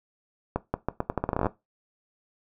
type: accelerating click train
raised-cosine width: 1 ms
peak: -11 dBFS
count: 16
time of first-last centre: 0.56-1.467 s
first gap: 180 ms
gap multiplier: 0.81
effects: noise-tail reverb RT60 0.2 s tail -17 dB re dry